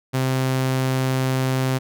sawtooth tone, 130.81 Hz, C3, in tune, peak -15 dBFS, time 0.13-1.79 s, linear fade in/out 20 ms, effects none

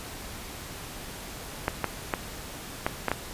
clicks, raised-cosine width 0.5 ms, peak -9 dBFS, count 6, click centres 1.681 / 1.843 / 2.138 / 2.865 / 3.083 / 3.116 s, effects pink hiss -40 dBFS RMS until 3.33 s + resampled to 32000 Hz

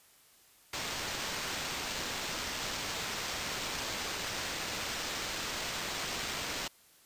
violet noise with sample-and-hold, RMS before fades -37 dBFS, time 0.73-6.68 s, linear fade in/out 5 ms, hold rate 11025 Hz, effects white hiss -62 dBFS RMS until 7.05 s + resampled to 32000 Hz

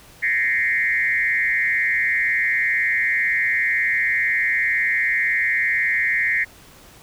sine tone with frequency modulation, 1973 Hz, B6, 2 cents flat, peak -17 dBFS, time 0.22-6.45 s, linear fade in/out 20 ms, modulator 122 Hz, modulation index 1.8, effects pink hiss -47 dBFS RMS until 7.02 s

